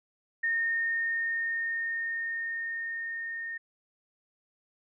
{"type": "tone with level ramp", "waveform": "sine", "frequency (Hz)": 1835, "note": "A#6", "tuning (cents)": -28, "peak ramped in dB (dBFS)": [-25, -34], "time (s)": [0.43, 3.58], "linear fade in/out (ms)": 10, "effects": []}